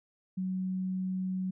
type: tone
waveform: sine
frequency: 186.5 Hz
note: F#3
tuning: 14 cents sharp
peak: -30 dBFS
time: 0.37-1.51 s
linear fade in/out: 10 ms
effects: none